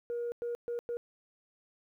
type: tone bursts at uneven times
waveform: sine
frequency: 475.4 Hz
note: A#4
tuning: 34 cents sharp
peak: -31 dBFS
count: 4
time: 0.1-0.32 / 0.42-0.55 / 0.68-0.79 / 0.89-0.97 s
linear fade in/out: 0 ms
effects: tanh soft clip ceiling -30 dBFS + 12-bit